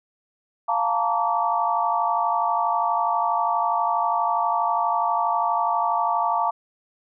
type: chord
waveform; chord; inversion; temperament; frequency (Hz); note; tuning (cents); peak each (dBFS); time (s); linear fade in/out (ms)
sine; Bb major seventh; second; equal with one note detuned; 698.5 / 880 / 932.3 / 1151.1; F5 / A5 / Bb5 / D6; 0 / 0 / 0 / -35; -25; 0.68-6.51; 10
effects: none